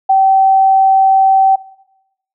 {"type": "tone", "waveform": "sine", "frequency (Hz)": 771, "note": "G5", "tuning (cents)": -29, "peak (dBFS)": -6, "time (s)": [0.09, 1.56], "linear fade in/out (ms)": 10, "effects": ["noise-tail reverb RT60 0.9 s tail -20 dB re dry"]}